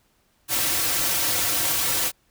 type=noise with comb filter; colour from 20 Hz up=white; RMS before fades=-23 dBFS; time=0.48-2.12 s; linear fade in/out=50 ms; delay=4.8 ms; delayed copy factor=-0.8; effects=pink hiss -65 dBFS RMS until 2.3 s